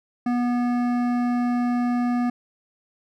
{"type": "tone with hard clipping", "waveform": "sine", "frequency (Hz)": 243.4, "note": "B3", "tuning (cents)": -25, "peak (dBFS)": -22, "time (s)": [0.26, 2.3], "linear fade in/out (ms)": 5, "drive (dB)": 13, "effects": []}